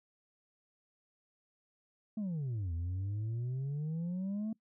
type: exponential two-way sweep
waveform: sine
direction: down then up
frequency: 224.1 to 82 to 224.1 Hz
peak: -31 dBFS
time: 2.17-4.53 s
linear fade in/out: 5 ms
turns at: 2.73 s
effects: noise-tail reverb RT60 0.1 s tail -23 dB re dry + tanh soft clip ceiling -33 dBFS